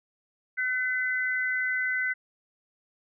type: tone pair together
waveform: sine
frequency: 1515 / 2022 Hz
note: F#6 / B6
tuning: +40 / +40 cents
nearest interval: perfect fourth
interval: 500 cents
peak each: -28 dBFS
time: 0.57-2.14 s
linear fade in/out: 20 ms
effects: none